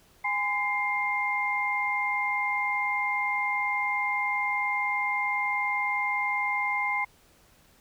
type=tone cluster; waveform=sine; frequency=823 / 1018 / 2110 Hz; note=G#5 / C6 / C7; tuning=-16 / -48 / +14 cents; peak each=-31 / -32 / -27 dBFS; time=0.24-7.05 s; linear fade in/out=10 ms; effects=pink hiss -60 dBFS RMS until 7.8 s